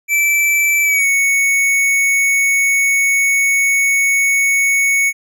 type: tone with pitch glide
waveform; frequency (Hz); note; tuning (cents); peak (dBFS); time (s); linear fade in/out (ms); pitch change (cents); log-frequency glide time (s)
square; 2323 to 2219; D7 to C#7; -20 to +1; -12; 0.08-5.13; 50; -79; 0.83-1.06
effects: none